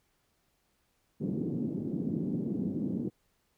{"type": "band-pass noise", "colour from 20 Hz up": "pink", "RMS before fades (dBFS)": -33, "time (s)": [1.2, 3.1], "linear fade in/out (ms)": 20, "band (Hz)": [160, 320], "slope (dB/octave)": 24, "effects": ["pink hiss -74 dBFS RMS until 3.57 s"]}